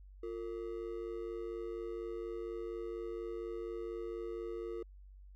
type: ring-modulated tone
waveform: triangle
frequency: 403.1 Hz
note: G4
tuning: 48 cents sharp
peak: -34 dBFS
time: 0.23-4.83 s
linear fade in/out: 5 ms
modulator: 52.1 Hz
effects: added 48 Hz sine -52 dBFS peak until 5.35 s